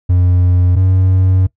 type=tone pair in turn; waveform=triangle; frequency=90 / 93.47 Hz; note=F#2 / F#2; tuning=-47 / +18 cents; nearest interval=minor second; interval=65 cents; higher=second; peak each=-6 dBFS; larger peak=neither; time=0.09-0.76 / 0.76-1.47 s; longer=second; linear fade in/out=10 ms; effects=noise-tail reverb RT60 0.1 s tail -19 dB re dry